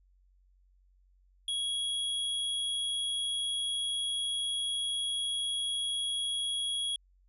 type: tone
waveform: square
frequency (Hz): 3322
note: G#7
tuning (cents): 0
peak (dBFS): -31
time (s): 1.48-6.96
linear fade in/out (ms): 2
effects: added 46 Hz sine -62 dBFS peak until 7.28 s + resampled to 32000 Hz